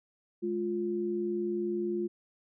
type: tone pair together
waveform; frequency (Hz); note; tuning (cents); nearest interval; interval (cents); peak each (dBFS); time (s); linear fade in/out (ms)
sine; 210 / 350.4; G#3 / F4; +19 / +6; major sixth; 887; -35 / -30; 0.42-2.08; 20
effects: none